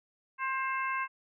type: harmonic tone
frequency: 530 Hz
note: C5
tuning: 22 cents sharp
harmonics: 2 / 3 / 4 / 5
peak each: -32 / -36 / -38 / -40 dBFS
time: 0.38-1.08 s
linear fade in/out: 50 ms
effects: none